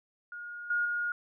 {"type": "tone with level steps", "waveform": "sine", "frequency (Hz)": 1431, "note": "F6", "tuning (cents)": 42, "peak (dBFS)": [-39, -26, -29], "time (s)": [0.32, 1.12], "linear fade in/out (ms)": 2, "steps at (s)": [0.7, 0.85], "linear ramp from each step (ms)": 5, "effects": []}